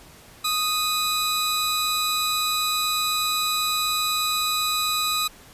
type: tone pair together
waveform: sawtooth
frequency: 1244.5 / 3954 Hz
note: D#6 / B7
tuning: 0 / +1 cents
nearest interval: octave + minor sixth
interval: 2001 cents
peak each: -21 dBFS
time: 0.44-5.28 s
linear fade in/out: 10 ms
effects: pink hiss -48 dBFS RMS until 5.53 s + resampled to 32000 Hz